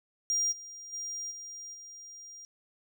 triangle tone with level steps, 5700 Hz, F8, 34 cents sharp, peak -25 / -42 / -34 / -40 / -44 dBFS, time 0.3-2.45 s, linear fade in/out 0 ms, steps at 0.51 / 0.92 / 1.3 / 1.73 s, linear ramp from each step 20 ms, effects none

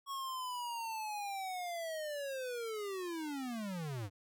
square linear sweep, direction down, 1108.7 to 92.5 Hz, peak -39 dBFS, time 0.06-4.1 s, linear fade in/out 50 ms, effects none

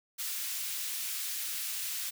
white high-pass noise, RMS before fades -36 dBFS, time 0.18-2.11 s, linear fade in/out 20 ms, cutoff 2000 Hz, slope 12 dB/octave, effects none

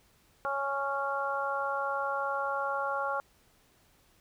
harmonic tone, 277.2 Hz, C#4, in tune, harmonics 2 / 3 / 4 / 5, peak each -35 / -35 / -35 / -34 dBFS, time 0.45-3.2 s, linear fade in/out 0 ms, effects pink hiss -65 dBFS RMS until 4.2 s

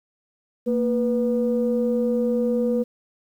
sine tone pair together, 231.2 / 490 Hz, A#3 / B4, -14 / -14 cents, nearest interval octave + minor second, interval 1300 cents, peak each -21 dBFS, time 0.66-2.84 s, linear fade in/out 20 ms, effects tanh soft clip ceiling -12 dBFS + 9-bit

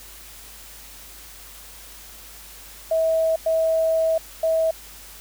sine tone bursts at uneven times, 647 Hz, E5, 32 cents flat, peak -17 dBFS, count 3, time 2.91-3.36 / 3.46-4.18 / 4.43-4.71 s, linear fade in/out 5 ms, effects added 50 Hz sine -48 dBFS peak until 5.2 s + white hiss -43 dBFS RMS until 5.2 s

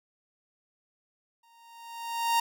45% pulse tone with exponential growth, 928 Hz, A#5, 8 cents flat, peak -21 dBFS, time 1.43-2.4 s, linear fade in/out 5 ms, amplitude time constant 210 ms, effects none

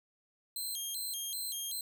10% pulse tone with vibrato, 3638 Hz, A#7, 43 cents flat, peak -29 dBFS, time 0.56-1.81 s, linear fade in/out 2 ms, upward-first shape square, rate 2.6 Hz, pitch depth 210 cents each way, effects none

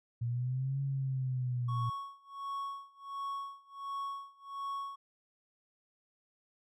sine linear two-way sweep, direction up then down, 116.54 to 138.59 to 116.7 Hz, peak -31 dBFS, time 0.21-1.9 s, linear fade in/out 10 ms, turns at 0.81 s
triangle tone with tremolo, 1108.7 Hz, C#6, in tune, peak -33 dBFS, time 1.68-4.96 s, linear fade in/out 10 ms, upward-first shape sine, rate 1.4 Hz, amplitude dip 95%
effects none

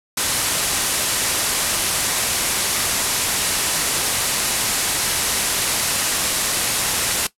white low-pass noise, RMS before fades -21 dBFS, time 0.17-7.27 s, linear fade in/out 5 ms, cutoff 12000 Hz, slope 48 dB/octave, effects noise-tail reverb RT60 0.1 s tail -17 dB re dry

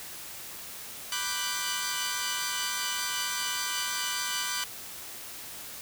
10% pulse chord, G major seventh, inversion first, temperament equal, 987.8 / 1174.7 / 1480 / 1568 Hz, B5 / D6 / F#6 / G6, 0 / 0 / 0 / 0 cents, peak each -27 dBFS, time 1.12-4.64 s, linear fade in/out 2 ms, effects white hiss -42 dBFS RMS until 5.81 s

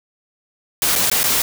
white noise with dropouts, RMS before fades -17 dBFS, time 0.82-1.42 s, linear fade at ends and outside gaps 2 ms, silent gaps 0.955-0.959 / 1.1-1.114 / 1.233-1.239 s, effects none

